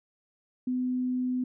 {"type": "tone", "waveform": "sine", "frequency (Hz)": 252.3, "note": "B3", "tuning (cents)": 37, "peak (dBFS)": -26, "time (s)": [0.67, 1.44], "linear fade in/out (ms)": 5, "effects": []}